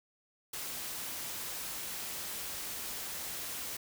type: noise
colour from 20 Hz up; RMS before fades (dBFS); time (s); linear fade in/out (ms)
white; -40; 0.53-3.77; 5
effects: none